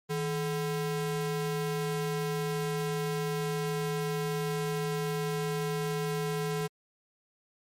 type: ring-modulated tone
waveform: square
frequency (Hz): 293.7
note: D4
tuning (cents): 0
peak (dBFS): -27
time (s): 0.09-6.68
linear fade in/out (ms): 20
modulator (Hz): 134
effects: MP3 64 kbps